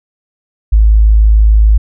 sine tone, 53.4 Hz, G#1, 49 cents sharp, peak -3 dBFS, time 0.72-1.78 s, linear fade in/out 10 ms, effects none

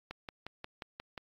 click train, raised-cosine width 0.3 ms, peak -25 dBFS, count 7, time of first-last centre 0.11-1.178 s, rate 5.62 Hz, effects AAC 64 kbps

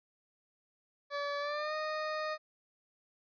20% pulse tone with pitch glide, 573 to 617.7 Hz, D5 to D#5, -43 to -13 cents, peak -29 dBFS, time 1.1-2.38 s, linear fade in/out 50 ms, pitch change +130 cents, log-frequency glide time 1.39-1.74 s, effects resampled to 11025 Hz

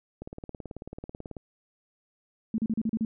click train, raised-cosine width 2 ms, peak -25 dBFS, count 22, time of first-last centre 0.22-1.368 s, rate 18.3 Hz
sine tone bursts, 222 Hz, A3, 16 cents sharp, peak -24 dBFS, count 7, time 2.54-3.05 s, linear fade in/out 2 ms, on 42 ms, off 36 ms
effects none

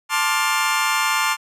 25% pulse chord, D minor seventh, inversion second, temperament just, 881 / 1057.2 / 1174.7 / 1409.6 Hz, A5 / C6 / D6 / F6, +2 / +18 / 0 / +16 cents, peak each -20 dBFS, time 0.09-1.37 s, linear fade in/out 50 ms, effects resampled to 32000 Hz

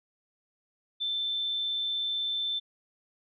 sine tone, 3542 Hz, A7, 11 cents sharp, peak -28 dBFS, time 1-2.6 s, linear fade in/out 20 ms, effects none

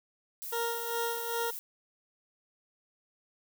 violet noise, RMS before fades -40 dBFS, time 0.42-1.59 s, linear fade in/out 0 ms
20% pulse tone with tremolo, 466.2 Hz, A#4, in tune, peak -25 dBFS, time 0.52-1.51 s, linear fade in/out 10 ms, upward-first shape sine, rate 2.5 Hz, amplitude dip 55%
effects none

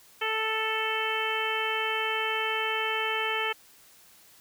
harmonic tone, 440 Hz, A4, in tune, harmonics 1 / 2 / 3 / 4 / 5 / 6 / 7, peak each -34 / -34 / -34 / -34 / -34 / -34 / -34 dBFS, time 0.21-3.53 s, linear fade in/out 10 ms, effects white hiss -56 dBFS RMS until 4.4 s

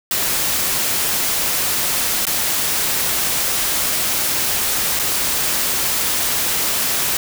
white noise with dropouts, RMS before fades -19 dBFS, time 0.11-7.17 s, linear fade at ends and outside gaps 1 ms, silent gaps 2.253-2.268 / 4.991-4.996 s, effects none

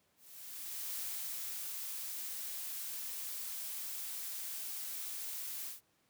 blue noise with ADSR envelope, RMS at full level -40 dBFS, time 0.16-5.81 s, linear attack 780 ms, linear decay 650 ms, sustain -2 dB, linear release 140 ms, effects pink hiss -74 dBFS RMS until 6.09 s + high-pass 100 Hz 12 dB/octave

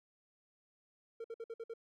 triangle tone bursts, 457.3 Hz, A#4, 33 cents flat, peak -39 dBFS, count 6, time 1.2-1.738 s, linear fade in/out 5 ms, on 43 ms, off 56 ms, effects none

